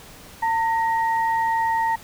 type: tone pair together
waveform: sine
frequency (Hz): 905 / 1887.4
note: A5 / A#6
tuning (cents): +48 / +21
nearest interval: octave + minor second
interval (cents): 1273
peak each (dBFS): -19 / -28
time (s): 0.42-1.96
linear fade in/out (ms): 10
effects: pink hiss -44 dBFS RMS until 2.03 s